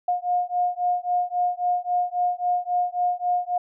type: beating tone pair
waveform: sine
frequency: 713 / 716.7 Hz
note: F5 / F5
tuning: +36 / +45 cents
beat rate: 3.7 Hz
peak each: -24 dBFS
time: 0.08-3.58 s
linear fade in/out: 5 ms
effects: none